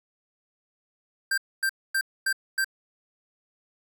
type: tone bursts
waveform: square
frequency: 1575 Hz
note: G6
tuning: 8 cents sharp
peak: -23 dBFS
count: 5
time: 1.31-2.645 s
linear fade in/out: 5 ms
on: 67 ms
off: 250 ms
effects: none